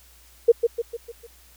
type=tone with echo; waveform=sine; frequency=466.2 Hz; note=A#4; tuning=in tune; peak=-9 dBFS; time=0.48-0.52 s; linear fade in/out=10 ms; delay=150 ms; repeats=5; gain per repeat=-6 dB; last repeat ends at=1.27 s; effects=added 60 Hz sine -54 dBFS peak until 1.56 s + white hiss -54 dBFS RMS until 1.56 s